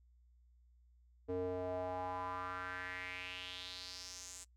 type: tone with band-pass filter sweep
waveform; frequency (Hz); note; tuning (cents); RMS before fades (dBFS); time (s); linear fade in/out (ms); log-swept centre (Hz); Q
square; 91.3; F#2; -23; -43; 1.28-4.45; 20; 410 to 7800; 3.9
effects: noise-tail reverb RT60 0.1 s tail -23 dB re dry + added 60 Hz sine -64 dBFS peak until 4.56 s